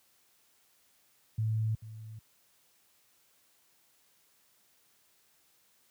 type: tone with echo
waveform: sine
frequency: 110 Hz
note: A2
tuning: in tune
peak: -27 dBFS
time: 1.38-1.75 s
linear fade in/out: 5 ms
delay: 440 ms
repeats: 1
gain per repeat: -15 dB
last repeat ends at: 2.19 s
effects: white hiss -68 dBFS RMS until 5.9 s + high-pass 60 Hz 12 dB/octave